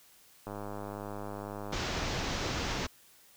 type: click train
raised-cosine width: 1 ms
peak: -26 dBFS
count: 130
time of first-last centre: 0.47-1.735 s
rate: 102 Hz
type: low-pass noise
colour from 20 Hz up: pink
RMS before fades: -34 dBFS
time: 1.72-2.87 s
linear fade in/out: 10 ms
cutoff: 6600 Hz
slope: 48 dB/octave
effects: white hiss -60 dBFS RMS until 3.36 s